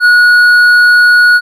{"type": "tone with hard clipping", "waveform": "triangle", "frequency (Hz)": 1457, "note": "F#6", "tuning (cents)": -27, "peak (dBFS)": -4, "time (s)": [0, 1.41], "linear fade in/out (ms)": 50, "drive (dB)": 8, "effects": []}